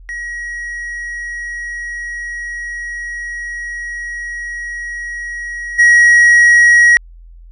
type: tone with level steps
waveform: triangle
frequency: 1904 Hz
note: A#6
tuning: 36 cents sharp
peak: -20 / -3 dBFS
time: 0.09-6.97 s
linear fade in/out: 0 ms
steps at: 5.78 s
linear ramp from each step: 20 ms
effects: added 42 Hz sine -35 dBFS peak until 7.51 s + resampled to 24000 Hz